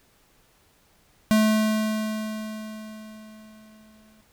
square tone with exponential decay, 216.4 Hz, A3, 29 cents flat, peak -16 dBFS, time 1.31-4.21 s, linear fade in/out 0 ms, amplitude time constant 630 ms, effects pink hiss -61 dBFS RMS until 4.32 s

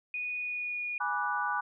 sine tone with pitch glide, 2471 to 2445 Hz, D#7 to D#7, -13 to -31 cents, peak -32 dBFS, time 0.14-0.98 s, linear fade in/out 2 ms, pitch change -18 cents, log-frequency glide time 0.38-0.84 s
sine chord, G# half-diminished seventh, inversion none, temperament equal with one note detuned, 830.6 / 977.5 / 1174.7 / 1480 Hz, G#5 / B5 / D6 / F#6, 0 / -18 / 0 / 0 cents, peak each -35 / -35 / -34 / -33 dBFS, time 1-1.61 s, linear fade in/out 10 ms
effects none

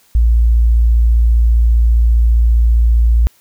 sine tone, 57.5 Hz, A#1, 23 cents flat, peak -7 dBFS, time 0.15-3.27 s, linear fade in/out 0 ms, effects white hiss -52 dBFS RMS until 3.4 s

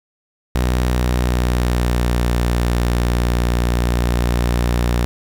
sawtooth tone with pitch glide, 61.74 to 59.71 Hz, B1 to A#1, 0 to +42 cents, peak -11 dBFS, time 0.55-5.05 s, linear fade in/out 0 ms, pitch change -58 cents, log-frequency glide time 0.89-2.35 s, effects 7-bit

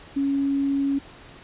sine tone, 277.5 Hz, C#4, 2 cents sharp, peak -20 dBFS, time 0.16-0.99 s, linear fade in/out 10 ms, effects pink hiss -46 dBFS RMS until 1.43 s + resampled to 8000 Hz

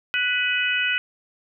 harmonic tone with a mistuned harmonic, 493.9 Hz, B4, in tune, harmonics 3 / 4 / 5 / 6, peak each -24 / -29 / -24 / -27 dBFS, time 0.14-0.98 s, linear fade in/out 0 ms, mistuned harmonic 5, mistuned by +36 cents, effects none

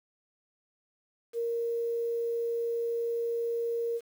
sine tone with quantisation, 466.2 Hz, A#4, in tune, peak -28 dBFS, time 1.33-4.01 s, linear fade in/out 50 ms, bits 9, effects none

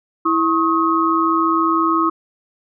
sine tone cluster, 328 / 1089 / 1263 Hz, E4 / C#6 / D#6, -9 / -31 / +26 cents, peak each -18 dBFS, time 0.25-2.1 s, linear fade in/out 10 ms, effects none

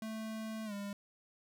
square tone with pitch glide, 220 to 201.7 Hz, A3 to G3, 0 to +50 cents, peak -40 dBFS, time 0.02-0.93 s, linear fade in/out 2 ms, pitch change -150 cents, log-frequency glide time 0.65-0.73 s, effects none

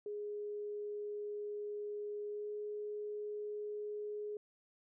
sine tone with pitch glide, 415.3 to 418.4 Hz, G#4 to G#4, 0 to +13 cents, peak -39 dBFS, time 0.06-4.37 s, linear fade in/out 2 ms, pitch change +13 cents, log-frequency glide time 2.28-2.5 s, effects none

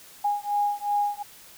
sine beating tone pair, 820 / 822.7 Hz, G#5 / G#5, -22 / -17 cents, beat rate 2.7 Hz, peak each -26 dBFS, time 0.24-1.23 s, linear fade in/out 10 ms, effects white hiss -49 dBFS RMS until 1.57 s

